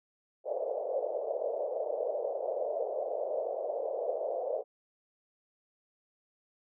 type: band-pass noise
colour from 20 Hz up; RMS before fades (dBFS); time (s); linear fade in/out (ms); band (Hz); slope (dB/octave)
white; -34; 0.44-4.64; 50; 480 to 630; 48
effects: none